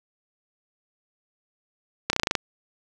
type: slowing click train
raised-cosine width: 0.2 ms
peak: -4 dBFS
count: 8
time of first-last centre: 2.1-2.352 s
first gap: 31 ms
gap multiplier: 1.05
effects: none